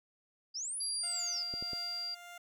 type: linear two-way sweep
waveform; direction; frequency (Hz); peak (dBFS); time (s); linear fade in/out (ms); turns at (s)
sine; up then down; 4699 to 11175 to 4699; -36; 0.54-1.44; 20; 0.83
type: tone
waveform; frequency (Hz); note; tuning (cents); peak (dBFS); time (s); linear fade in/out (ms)
sine; 4752; D8; +20; -36; 0.8-2.15; 10
type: tone with tremolo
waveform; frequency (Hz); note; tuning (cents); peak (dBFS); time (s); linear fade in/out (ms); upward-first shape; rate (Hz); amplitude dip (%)
15% pulse; 700; F5; +4; -39; 1.03-2.38; 5; triangle; 1.6; 50
type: clicks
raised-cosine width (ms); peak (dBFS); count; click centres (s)
2; -31; 3; 1.539 / 1.625 / 1.733
effects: none